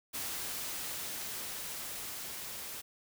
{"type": "noise with level ramp", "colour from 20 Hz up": "white", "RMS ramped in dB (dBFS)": [-38, -43], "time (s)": [0.13, 2.82], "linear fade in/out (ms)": 20, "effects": []}